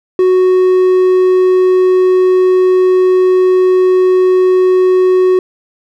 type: tone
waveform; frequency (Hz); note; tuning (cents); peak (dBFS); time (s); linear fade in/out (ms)
triangle; 369.5; F#4; -2; -4; 0.19-5.39; 2
effects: none